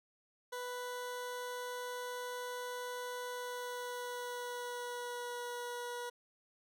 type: tone with pitch glide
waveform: 20% pulse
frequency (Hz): 493.9 to 484.6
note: B4 to B4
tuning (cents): 0 to -33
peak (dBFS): -35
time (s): 0.52-6.1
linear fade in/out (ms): 10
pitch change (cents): -33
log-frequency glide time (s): 3.27-5.48
effects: none